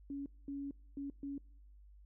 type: tone bursts at uneven times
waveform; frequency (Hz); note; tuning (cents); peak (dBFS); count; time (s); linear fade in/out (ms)
sine; 280; C#4; +18; -39; 4; 0.1-0.26 / 0.48-0.71 / 0.97-1.1 / 1.23-1.38; 2
effects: noise-tail reverb RT60 0.7 s tail -25 dB re dry + added 50 Hz sine -56 dBFS peak until 2.05 s